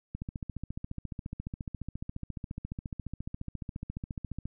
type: click train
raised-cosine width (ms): 5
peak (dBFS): -24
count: 63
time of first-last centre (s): 0.15-4.456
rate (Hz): 14.4
effects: none